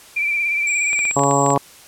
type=tone with vibrato; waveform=sine; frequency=2349 Hz; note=D7; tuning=in tune; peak=-17 dBFS; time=0.16-1.12 s; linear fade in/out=10 ms; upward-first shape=sine; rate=17 Hz; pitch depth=38 cents each way
type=tone; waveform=sine; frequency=7630 Hz; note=A#8; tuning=39 cents sharp; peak=-23 dBFS; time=0.67-1.54 s; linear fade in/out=2 ms
type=clicks; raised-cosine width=0.3 ms; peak=-15 dBFS; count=10; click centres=0.931 / 0.991 / 1.053 / 1.111 / 1.193 / 1.236 / 1.311 / 1.463 / 1.504 / 1.561 s
type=harmonic tone; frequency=140 Hz; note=C#3; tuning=18 cents sharp; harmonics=1 / 2 / 3 / 4 / 5 / 6 / 7 / 8; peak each=-22 / -22 / -22 / -22 / -22 / -22 / -22 / -22 dBFS; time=1.16-1.58 s; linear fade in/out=5 ms
effects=white hiss -44 dBFS RMS until 1.87 s + low-pass 12000 Hz 12 dB/octave